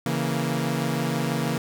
sawtooth chord, A# diminished, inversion first, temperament equal, 138.59 / 164.81 / 233.1 Hz, C#3 / E3 / A#3, 0 / 0 / 0 cents, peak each -24 dBFS, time 0.06-1.58 s, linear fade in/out 2 ms, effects none

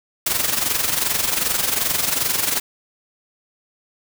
white noise with amplitude modulation, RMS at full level -18 dBFS, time 0.26-2.6 s, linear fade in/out 5 ms, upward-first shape sine, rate 22.6 Hz, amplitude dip 65%, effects none

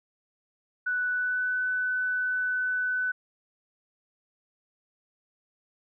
sine tone with pitch glide, 1485 to 1500.5 Hz, F#6 to F#6, +6 to +24 cents, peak -25 dBFS, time 0.86-3.12 s, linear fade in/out 10 ms, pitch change +18 cents, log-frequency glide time 1.11-1.48 s, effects none

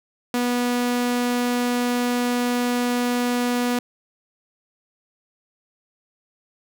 sawtooth tone, 244.2 Hz, B3, 19 cents flat, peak -16 dBFS, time 0.34-3.79 s, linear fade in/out 2 ms, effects none

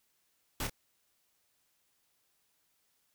pink noise with echo, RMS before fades -35 dBFS, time 0.6-0.67 s, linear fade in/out 2 ms, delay 27 ms, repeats 1, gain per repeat -6 dB, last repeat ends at 0.697 s, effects white hiss -75 dBFS RMS until 3.14 s

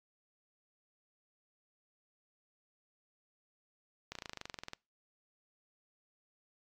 slowing click train, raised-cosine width 0.2 ms, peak -24 dBFS, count 16, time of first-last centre 4.12-4.734 s, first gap 33 ms, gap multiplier 1.03, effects noise-tail reverb RT60 0.3 s tail -26 dB re dry + MP3 96 kbps

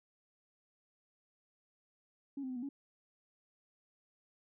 sine tone with pitch steps, 278.1 / 259.8 / 254.5 / 242 / 278.9 Hz, C#4 / C4 / C4 / B3 / C#4, +6 / -12 / -48 / -35 / +11 cents, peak -37 dBFS, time 2.37-2.69 s, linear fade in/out 5 ms, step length 64 ms, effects tanh soft clip ceiling -33 dBFS

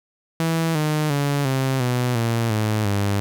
sawtooth tone with pitch steps, 163.7 / 152.74 / 142.51 / 132.97 / 124.06 / 115.75 / 108 / 100.77 Hz, E3 / D#3 / C#3 / C3 / B2 / A#2 / A2 / G2, -12 / -32 / +48 / +28 / +8 / -12 / -32 / +48 cents, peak -15 dBFS, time 0.4-3.2 s, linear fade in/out 0 ms, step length 350 ms, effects none

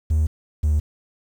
triangle tone pair in turn, 77.78 / 75.65 Hz, D#2 / D#2, 0 / -48 cents, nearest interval unison, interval 48 cents, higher first, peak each -13 dBFS, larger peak neither, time 0.1-0.27 / 0.63-0.8 s, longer neither, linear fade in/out 10 ms, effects tanh soft clip ceiling -10 dBFS + 8-bit

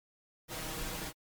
pink noise with comb filter, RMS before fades -39 dBFS, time 0.48-1.13 s, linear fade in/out 50 ms, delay 6.3 ms, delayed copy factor +0.65, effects MP3 96 kbps

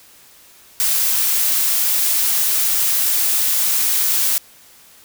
blue noise, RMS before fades -17 dBFS, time 0.8-4.38 s, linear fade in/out 0 ms, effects white hiss -47 dBFS RMS until 5.04 s

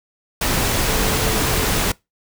sine tone in noise, 440 Hz, A4, in tune, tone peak -27 dBFS, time 0.87-1.69 s, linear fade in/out 5 ms, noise pink, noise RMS -19 dBFS, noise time 0.41-1.92 s, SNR -11 dB, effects noise-tail reverb RT60 0.2 s tail -23 dB re dry

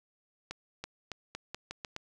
accelerating click train, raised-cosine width 0.2 ms, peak -21 dBFS, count 8, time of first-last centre 0.51-1.964 s, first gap 330 ms, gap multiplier 0.84, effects none

